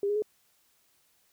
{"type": "tone with pitch steps", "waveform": "sine", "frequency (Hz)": [402, 413.3, 424.9], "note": ["G4", "G#4", "G#4"], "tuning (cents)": [44, -8, 40], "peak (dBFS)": -25, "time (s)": [0.03, 0.222], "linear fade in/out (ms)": 2, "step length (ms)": 64, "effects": ["white hiss -68 dBFS RMS until 1.32 s"]}